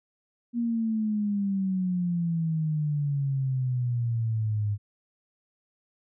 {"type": "exponential sweep", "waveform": "sine", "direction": "down", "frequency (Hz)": [239.1, 102], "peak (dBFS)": -24, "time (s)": [0.53, 4.78], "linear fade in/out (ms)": 50, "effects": []}